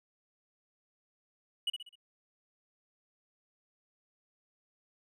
triangle tone with echo, 2929 Hz, F#7, 18 cents flat, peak -27 dBFS, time 1.67-1.7 s, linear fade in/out 5 ms, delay 64 ms, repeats 4, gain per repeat -7 dB, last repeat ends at 1.956 s, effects none

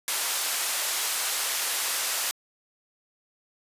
white band-pass noise, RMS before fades -28 dBFS, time 0.08-2.31 s, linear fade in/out 0 ms, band 650 to 13000 Hz, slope 12 dB/octave, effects resampled to 32000 Hz

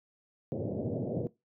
pink band-pass noise, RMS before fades -34 dBFS, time 0.52-1.27 s, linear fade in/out 0 ms, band 100 to 610 Hz, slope 48 dB/octave, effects noise-tail reverb RT60 0.2 s tail -19 dB re dry

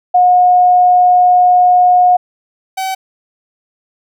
sine / 45% pulse tone pair in turn, 722 / 761.8 Hz, F#5 / G5, -43 / -50 cents, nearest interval minor second, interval 93 cents, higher second, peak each -5 / -16 dBFS, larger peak first, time 0.14-2.17 / 2.77-2.95 s, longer first, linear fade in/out 10 ms, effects none

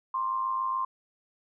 sine tone with amplitude modulation, 1053 Hz, C6, 11 cents sharp, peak -24 dBFS, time 0.14-0.85 s, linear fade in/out 5 ms, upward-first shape sine, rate 107 Hz, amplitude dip 55%, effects none

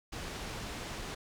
pink low-pass noise, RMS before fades -41 dBFS, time 0.12-1.15 s, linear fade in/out 10 ms, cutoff 6900 Hz, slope 12 dB/octave, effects none

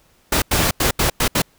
pink noise bursts at uneven times, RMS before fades -17 dBFS, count 6, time 0.32-0.42 / 0.51-0.71 / 0.8-0.91 / 0.99-1.1 / 1.2-1.28 / 1.35-1.42 s, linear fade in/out 5 ms, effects pink hiss -57 dBFS RMS until 1.58 s

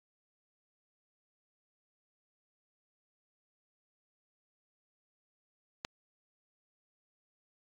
click, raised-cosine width 0.2 ms, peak -18 dBFS, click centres 5.849 s, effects AAC 64 kbps

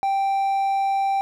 triangle tone, 784 Hz, G5, in tune, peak -17 dBFS, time 0.03-1.21 s, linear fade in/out 0 ms, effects none

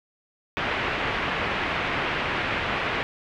white low-pass noise, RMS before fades -27 dBFS, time 0.57-3.03 s, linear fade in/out 0 ms, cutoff 2600 Hz, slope 24 dB/octave, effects none

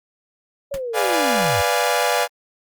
sine linear sweep, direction down, 572 to 77.78 Hz, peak -24 dBFS, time 0.71-1.62 s, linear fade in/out 10 ms
pink noise with exponential decay, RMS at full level -29 dBFS, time 0.74-0.82 s, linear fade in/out 0 ms, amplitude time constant 17 ms
sawtooth chord, B diminished seventh, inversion none, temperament equal, 493.9 / 587.3 / 698.5 / 830.6 Hz, B4 / D5 / F5 / Ab5, 0 / 0 / 0 / 0 cents, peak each -19 dBFS, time 0.93-2.28 s, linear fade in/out 50 ms
effects Opus 32 kbps

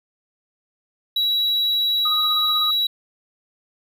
triangle tone, 3896 Hz, B7, 24 cents flat, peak -16 dBFS, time 1.16-2.87 s, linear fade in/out 5 ms
sine tone with tremolo, 1244.5 Hz, D#6, in tune, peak -22 dBFS, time 2.05-2.71 s, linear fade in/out 5 ms, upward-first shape sine, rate 16 Hz, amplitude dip 50%
effects none

